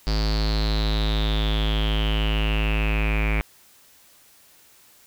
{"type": "tone with low-pass filter sweep", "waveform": "square", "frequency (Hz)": 53.3, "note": "G#1", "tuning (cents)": 46, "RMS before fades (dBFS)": -22, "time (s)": [0.07, 3.41], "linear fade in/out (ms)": 0, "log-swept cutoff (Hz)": [4700, 2300], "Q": 9.7, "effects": ["white hiss -54 dBFS RMS until 5.06 s"]}